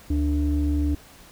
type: tone pair together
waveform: sine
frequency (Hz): 73.1 / 293.5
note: D2 / D4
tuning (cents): -7 / -1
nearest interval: 2 octaves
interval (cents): 2406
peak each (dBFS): -20 / -23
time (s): 0.1-0.95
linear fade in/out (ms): 5
effects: tanh soft clip ceiling -15 dBFS + pink hiss -49 dBFS RMS until 1.31 s